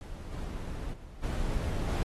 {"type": "noise with level steps", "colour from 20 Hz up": "brown", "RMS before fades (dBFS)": [-41, -37, -47, -31, -28], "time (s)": [0.01, 2.03], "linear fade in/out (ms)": 0, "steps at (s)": [0.31, 0.92, 1.22, 1.87], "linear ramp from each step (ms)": 20, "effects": ["AAC 32 kbps"]}